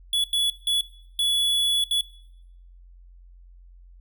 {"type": "tone bursts at uneven times", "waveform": "square", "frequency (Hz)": 3408, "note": "G#7", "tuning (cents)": 44, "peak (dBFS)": -21, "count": 5, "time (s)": [[0.13, 0.24], [0.33, 0.5], [0.67, 0.81], [1.19, 1.84], [1.91, 2.01]], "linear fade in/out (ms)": 2, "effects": ["noise-tail reverb RT60 0.8 s tail -21 dB re dry", "added 44 Hz sine -46 dBFS peak until 4 s"]}